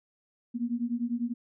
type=beating tone pair; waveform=sine; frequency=233.1 / 243.1 Hz; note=A#3 / B3; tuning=0 / -27 cents; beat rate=10 Hz; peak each=-31 dBFS; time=0.54-1.34 s; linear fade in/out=20 ms; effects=none